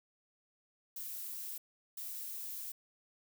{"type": "noise bursts at uneven times", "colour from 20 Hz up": "violet", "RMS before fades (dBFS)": -43, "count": 2, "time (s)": [[0.96, 1.58], [1.97, 2.72]], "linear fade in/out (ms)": 5, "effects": []}